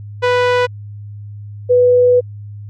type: tone pair in turn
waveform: sawtooth / sine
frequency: 493.9 / 493.9 Hz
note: B4 / B4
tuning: 0 / 0 cents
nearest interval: unison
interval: 0 cents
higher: neither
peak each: -7 dBFS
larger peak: neither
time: 0.22-0.67 / 1.69-2.21 s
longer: second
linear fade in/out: 20 ms
effects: added 103 Hz sine -28 dBFS peak until 2.69 s + low-pass 3000 Hz 12 dB/octave